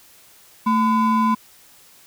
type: ring-modulated tone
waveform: triangle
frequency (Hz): 617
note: D#5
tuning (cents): -15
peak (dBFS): -10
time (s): 0.66-1.35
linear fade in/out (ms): 10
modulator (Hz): 395
effects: white hiss -50 dBFS RMS until 2.06 s